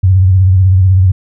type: tone with vibrato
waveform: sine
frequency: 93.7 Hz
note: F#2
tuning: 22 cents sharp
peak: -4 dBFS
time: 0.03-1.12 s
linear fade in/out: 10 ms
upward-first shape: sine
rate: 16 Hz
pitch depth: 69 cents each way
effects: none